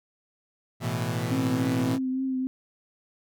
sawtooth chord, A suspended second, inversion none, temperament equal, 110 / 123.47 / 164.81 Hz, A2 / B2 / E3, 0 / 0 / 0 cents, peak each -27 / -26 / -28 dBFS, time 0.8-1.99 s, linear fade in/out 50 ms
sine tone with vibrato, 261.6 Hz, C4, in tune, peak -25 dBFS, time 1.31-2.47 s, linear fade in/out 0 ms, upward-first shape triangle, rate 3.5 Hz, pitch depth 32 cents each way
effects none

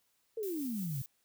sine exponential sweep, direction down, 464.9 to 126.1 Hz, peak -34 dBFS, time 0.37-1.02 s, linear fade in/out 5 ms
violet noise with tremolo, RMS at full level -45 dBFS, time 0.43-1.06 s, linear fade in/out 0 ms, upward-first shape sine, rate 6 Hz, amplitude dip 30%
effects white hiss -75 dBFS RMS until 1.24 s

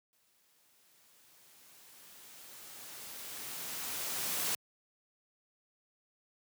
white noise with exponential growth, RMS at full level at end -33 dBFS, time 0.13-4.55 s, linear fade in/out 0 ms, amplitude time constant 960 ms, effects high-pass 100 Hz 12 dB/octave

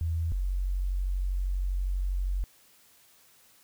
sine tone pair in turn, 82.2 / 46.25 Hz, E2 / F#1, -4 / 0 cents, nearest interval minor seventh, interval 996 cents, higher first, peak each -26 dBFS, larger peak neither, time 0.01-0.32 / 0.32-2.44 s, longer second, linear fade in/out 0 ms, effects white hiss -60 dBFS RMS until 3.63 s

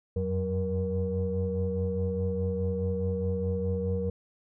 sine tone cluster, 88.2 / 93 / 185.2 / 472.4 Hz, F2 / F#2 / F#3 / A#4, +18 / +9 / +2 / +23 cents, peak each -30 / -35 / -32 / -30 dBFS, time 0.16-4.1 s, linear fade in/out 5 ms, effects tanh soft clip ceiling -19 dBFS

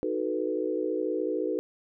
sine chord, B dominant seventh, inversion first, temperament equal, 311.1 / 370 / 440 / 493.9 Hz, D#4 / F#4 / A4 / B4, 0 / 0 / 0 / 0 cents, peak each -32 dBFS, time 0.03-1.59 s, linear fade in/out 0 ms, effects none

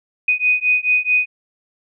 sine beating tone pair, 2489 / 2493.6 Hz, D#7 / D#7, 0 / +3 cents, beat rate 4.6 Hz, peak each -17 / -17 dBFS, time 0.28-1.26 s, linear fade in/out 5 ms, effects none

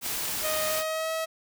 white noise, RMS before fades -31 dBFS, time 0.01-0.84 s, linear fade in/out 50 ms
sawtooth tone with pitch glide, 622.3 to 643.9 Hz, D#5 to E5, 0 to -41 cents, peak -24 dBFS, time 0.43-1.26 s, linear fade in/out 20 ms, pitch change +59 cents, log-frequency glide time 0.65-1.11 s
effects none

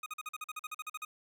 25% pulse tone bursts, 1244.5 Hz, D#6, in tune, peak -34 dBFS, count 14, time 0.03-1.05 s, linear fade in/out 5 ms, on 32 ms, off 44 ms, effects 11-bit

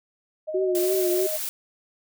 sine tone with tremolo, 622.3 Hz, D#5, in tune, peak -26 dBFS, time 0.47-1.38 s, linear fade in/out 20 ms, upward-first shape sine, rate 14 Hz, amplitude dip 40%
sine tone with vibrato, 367.6 Hz, F#4, 11 cents flat, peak -21 dBFS, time 0.54-1.27 s, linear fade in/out 10 ms, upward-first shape triangle, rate 3.1 Hz, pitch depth 73 cents each way
blue noise, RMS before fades -30 dBFS, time 0.75-1.49 s, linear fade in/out 0 ms
effects none

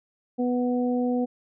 harmonic tone, 246.9 Hz, B3, in tune, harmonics 1 / 2 / 3, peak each -23 / -28 / -34 dBFS, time 0.38-1.26 s, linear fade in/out 20 ms, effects none

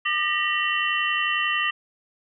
sine tone cluster, 1204 / 1835 / 1926 / 2737 / 3036 Hz, D6 / A#6 / B6 / F7 / F#7, +43 / -28 / -44 / -36 / +44 cents, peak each -27 / -31 / -27 / -26 / -29 dBFS, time 0.05-1.71 s, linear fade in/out 10 ms, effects none

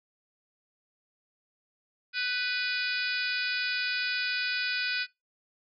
harmonic tone with a mistuned harmonic, 493.9 Hz, B4, in tune, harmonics 3 / 4 / 5 / 6 / 7 / 8 / 9 / 10, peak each -31 / -41 / -32 / -43 / -41 / -38 / -38 / -37 dBFS, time 2.13-5.07 s, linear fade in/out 50 ms, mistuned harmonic 3, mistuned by +16 cents, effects noise-tail reverb RT60 0.2 s tail -22 dB re dry

